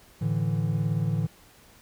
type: chord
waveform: triangle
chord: A suspended fourth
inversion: none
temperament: just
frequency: 110 / 146.67 / 165 Hz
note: A2 / D3 / E3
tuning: 0 / -2 / +2 cents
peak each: -26 dBFS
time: 0.21-1.27 s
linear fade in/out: 10 ms
effects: pink hiss -55 dBFS RMS until 1.81 s